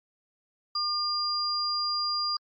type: tone pair together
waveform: sine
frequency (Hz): 1200 / 4800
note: D6 / D8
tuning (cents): +37 / +37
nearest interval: 2 octaves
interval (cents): 2400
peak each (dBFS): -31 / -27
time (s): 0.75-2.37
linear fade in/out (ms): 5
effects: MP3 48 kbps